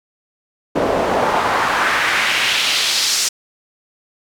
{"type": "noise with band-pass filter sweep", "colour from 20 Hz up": "pink", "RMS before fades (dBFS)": -17, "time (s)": [0.75, 3.29], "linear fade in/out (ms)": 10, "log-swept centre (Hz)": [470, 6100], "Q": 1.6, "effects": []}